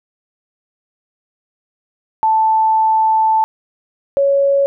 sine tone pair in turn, 880 / 556.5 Hz, A5 / C#5, 0 / +7 cents, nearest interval minor sixth, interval 793 cents, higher first, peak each -10 dBFS, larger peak neither, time 2.23-3.44 / 4.17-4.66 s, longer first, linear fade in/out 0 ms, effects none

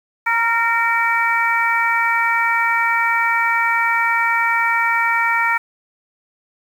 harmonic tone with a mistuned harmonic, 460 Hz, A#4, 23 cents flat, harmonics 2 / 3 / 4 / 5, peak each -20 / -20 / -20 / -20 dBFS, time 0.26-5.58 s, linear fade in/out 10 ms, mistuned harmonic 2, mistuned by +20 cents, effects 7-bit

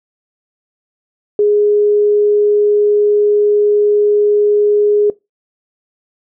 sine tone, 415.3 Hz, G#4, in tune, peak -8 dBFS, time 1.39-5.1 s, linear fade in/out 2 ms, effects noise-tail reverb RT60 0.2 s tail -20 dB re dry

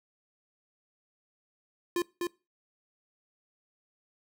square tone with echo, 349.2 Hz, F4, in tune, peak -27 dBFS, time 1.96-2.02 s, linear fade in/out 2 ms, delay 250 ms, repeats 1, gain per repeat -3 dB, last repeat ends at 2.27 s, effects noise-tail reverb RT60 0.3 s tail -23 dB re dry

